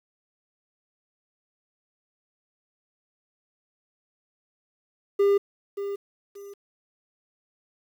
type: tone with echo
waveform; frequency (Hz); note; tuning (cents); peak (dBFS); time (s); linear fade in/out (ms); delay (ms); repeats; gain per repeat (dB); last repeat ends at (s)
triangle; 400.8; G4; +38; -15; 5.19-5.38; 10; 580; 2; -11; 6.54
effects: 9-bit